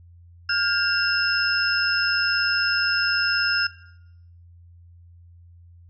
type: tone cluster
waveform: sine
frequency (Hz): 1416 / 1597 / 2758 / 5200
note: F6 / G6 / F7 / E8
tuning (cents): +23 / +32 / -22 / -24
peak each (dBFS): -24 / -26 / -31 / -25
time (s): 0.49-3.67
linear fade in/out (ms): 5
effects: noise-tail reverb RT60 0.8 s tail -18 dB re dry + added 86 Hz sine -46 dBFS peak until 5.89 s